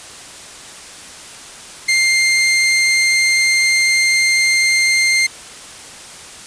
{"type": "tone", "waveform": "sawtooth", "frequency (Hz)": 2104, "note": "C7", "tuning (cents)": 9, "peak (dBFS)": -8, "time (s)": [1.88, 5.27], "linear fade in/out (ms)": 10, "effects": ["white hiss -35 dBFS RMS until 6.46 s", "resampled to 22050 Hz"]}